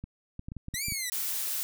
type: clicks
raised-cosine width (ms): 5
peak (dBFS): -26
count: 9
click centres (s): 0.04 / 0.394 / 0.485 / 0.519 / 0.567 / 0.684 / 0.74 / 0.884 / 0.922
type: linear two-way sweep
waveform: 10% pulse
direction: up then down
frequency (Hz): 1888 to 2391 to 1922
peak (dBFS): -22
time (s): 0.74-1.1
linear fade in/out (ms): 5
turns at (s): 0.85
type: noise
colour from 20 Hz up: blue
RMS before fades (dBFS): -32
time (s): 1.12-1.63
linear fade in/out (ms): 0
effects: none